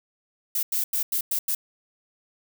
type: noise bursts at uneven times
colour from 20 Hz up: violet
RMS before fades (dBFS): -25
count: 6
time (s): 0.55-0.63 / 0.72-0.84 / 0.93-1.03 / 1.12-1.21 / 1.31-1.39 / 1.48-1.55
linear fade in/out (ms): 5
effects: none